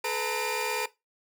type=tone cluster; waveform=sawtooth; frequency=430.5 / 498.6 / 918 / 2397 Hz; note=A4 / B4 / A#5 / D7; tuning=-38 / +16 / -27 / +35 cents; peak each=-30 dBFS; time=0.04-0.86 s; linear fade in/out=5 ms; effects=noise-tail reverb RT60 0.2 s tail -17 dB re dry